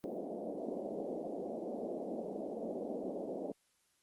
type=band-pass noise; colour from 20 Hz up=white; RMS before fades=-41 dBFS; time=0.04-3.52 s; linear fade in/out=0 ms; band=190 to 660 Hz; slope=48 dB/octave; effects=white hiss -75 dBFS RMS until 4.02 s + Opus 32 kbps